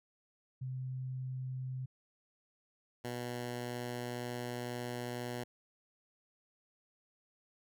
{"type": "tone pair in turn", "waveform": ["sine", "10% pulse"], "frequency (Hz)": [129.3, 122.04], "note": ["C3", "B2"], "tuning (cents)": [-20, -20], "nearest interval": "minor second", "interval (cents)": 100, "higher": "first", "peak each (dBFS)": [-37, -30], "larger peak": "second", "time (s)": [[0.61, 1.86], [3.04, 5.44]], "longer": "second", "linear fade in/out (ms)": 10, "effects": []}